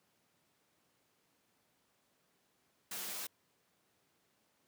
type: noise with comb filter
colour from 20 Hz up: white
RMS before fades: -42 dBFS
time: 2.91-3.27 s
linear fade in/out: 5 ms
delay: 7.4 ms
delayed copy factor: -0.55
effects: pink hiss -75 dBFS RMS until 4.67 s + high-pass 150 Hz 12 dB/octave